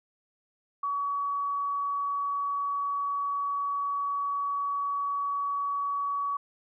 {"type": "tone", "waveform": "sine", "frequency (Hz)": 1132, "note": "C#6", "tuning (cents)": 36, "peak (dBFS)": -27, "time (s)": [0.83, 6.37], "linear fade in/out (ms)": 5, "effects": []}